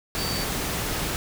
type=tone in noise; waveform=sine; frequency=4587 Hz; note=D8; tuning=42 cents flat; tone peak=-31 dBFS; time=0.18-0.44 s; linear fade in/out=0 ms; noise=pink; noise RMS=-28 dBFS; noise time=0.15-1.16 s; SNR=-6 dB; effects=none